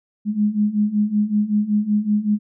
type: beating tone pair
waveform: sine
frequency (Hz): 206.2 / 211.5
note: G#3 / G#3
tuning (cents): -12 / +32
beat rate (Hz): 5.3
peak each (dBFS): -21 / -18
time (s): 0.25-2.39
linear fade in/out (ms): 50
effects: none